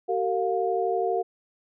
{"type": "tone cluster", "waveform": "sine", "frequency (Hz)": [381.7, 454, 708], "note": ["G4", "A#4", "F5"], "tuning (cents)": [-46, -46, 23], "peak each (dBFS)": -27, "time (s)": [0.08, 1.23], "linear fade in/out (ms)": 20, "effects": []}